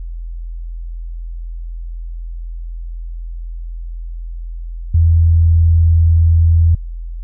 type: tone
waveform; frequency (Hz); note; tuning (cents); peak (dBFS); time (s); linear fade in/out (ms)
sine; 82.8; E2; +8; -7; 4.94-6.75; 5
effects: added 42 Hz sine -23 dBFS peak until 7.23 s